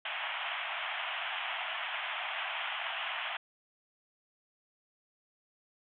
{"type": "band-pass noise", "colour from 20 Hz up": "white", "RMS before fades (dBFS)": -37, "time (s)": [0.05, 3.37], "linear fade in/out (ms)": 5, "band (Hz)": [630, 3300], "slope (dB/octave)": 96, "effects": []}